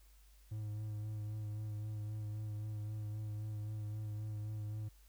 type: tone with vibrato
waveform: triangle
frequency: 106.5 Hz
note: G#2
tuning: 44 cents sharp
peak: -37 dBFS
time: 0.51-4.89 s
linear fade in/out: 10 ms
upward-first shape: sine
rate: 3.8 Hz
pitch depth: 24 cents each way
effects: added 50 Hz sine -60 dBFS peak until 5.08 s + white hiss -70 dBFS RMS until 5.08 s